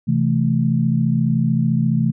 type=chord; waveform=sine; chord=A minor; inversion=first; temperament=equal; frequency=130.81 / 164.81 / 220 Hz; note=C3 / E3 / A3; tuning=0 / 0 / 0 cents; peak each=-19 dBFS; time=0.07-2.12 s; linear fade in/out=20 ms; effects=none